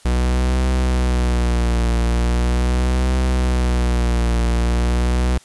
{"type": "tone with vibrato", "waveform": "45% pulse", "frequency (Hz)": 61, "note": "B1", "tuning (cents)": -21, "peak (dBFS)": -15, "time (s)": [0.05, 5.38], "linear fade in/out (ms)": 5, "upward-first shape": "triangle", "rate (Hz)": 0.4, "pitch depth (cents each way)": 78, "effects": ["white hiss -49 dBFS RMS until 5.44 s", "resampled to 24000 Hz"]}